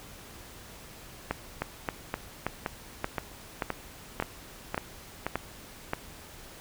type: two click trains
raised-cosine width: 0.5 ms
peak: -14 / -13 dBFS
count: 8 / 9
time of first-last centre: 1.62-5.266 / 1.31-5.934 s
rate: 1.92 / 1.73 Hz
effects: pink hiss -48 dBFS RMS until 6.6 s